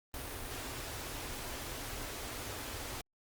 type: band-stop noise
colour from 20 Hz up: pink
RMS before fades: -42 dBFS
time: 0.14-3.01 s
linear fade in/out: 0 ms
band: 140 to 230 Hz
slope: 96 dB/octave
effects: Opus 32 kbps